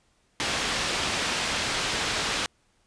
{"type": "low-pass noise", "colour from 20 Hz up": "white", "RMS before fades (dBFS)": -28, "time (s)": [0.4, 2.46], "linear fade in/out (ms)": 0, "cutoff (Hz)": 4300, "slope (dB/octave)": 12, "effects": ["pink hiss -67 dBFS RMS until 2.86 s", "resampled to 22050 Hz"]}